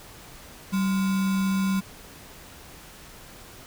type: tone with sample-and-hold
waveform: sine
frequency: 192 Hz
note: G3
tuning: 36 cents flat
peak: -21 dBFS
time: 0.72-1.81 s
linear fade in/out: 20 ms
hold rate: 1225 Hz
effects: pink hiss -46 dBFS RMS until 3.66 s